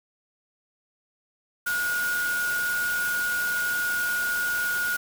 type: tone in noise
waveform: sine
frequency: 1444 Hz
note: F#6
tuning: 43 cents flat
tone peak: -24 dBFS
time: 1.66-4.97 s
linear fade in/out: 10 ms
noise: white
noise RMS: -34 dBFS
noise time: 1.66-4.97 s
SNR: +7 dB
effects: none